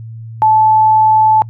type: tone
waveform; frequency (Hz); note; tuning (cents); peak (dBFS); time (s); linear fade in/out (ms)
sine; 870; A5; -20; -6; 0.42-1.42; 0
effects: noise-tail reverb RT60 0.1 s tail -26 dB re dry + added 113 Hz sine -26 dBFS peak until 1.49 s